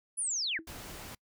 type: linear sweep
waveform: sine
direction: down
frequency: 10240 to 1408 Hz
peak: -30 dBFS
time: 0.17-0.59 s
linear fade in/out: 20 ms
type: tone with exponential decay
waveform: sine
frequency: 324.4 Hz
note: E4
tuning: 28 cents flat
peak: -37 dBFS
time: 0.59-0.69 s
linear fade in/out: 0 ms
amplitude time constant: 21 ms
type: noise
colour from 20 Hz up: pink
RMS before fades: -45 dBFS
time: 0.67-1.15 s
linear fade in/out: 5 ms
effects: noise-tail reverb RT60 0.1 s tail -26 dB re dry